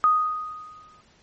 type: tone with exponential decay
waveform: sine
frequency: 1244.5 Hz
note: D#6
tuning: in tune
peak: -13 dBFS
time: 0.04-1.01 s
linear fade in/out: 0 ms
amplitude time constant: 210 ms
effects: pink hiss -58 dBFS RMS until 1.22 s + MP3 32 kbps